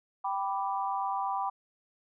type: chord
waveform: sine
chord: G major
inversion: none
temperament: equal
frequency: 784 / 987.8 / 1174.7 Hz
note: G5 / B5 / D6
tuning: 0 / 0 / 0 cents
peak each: -32 / -33 / -36 dBFS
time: 0.24-1.5 s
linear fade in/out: 10 ms
effects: none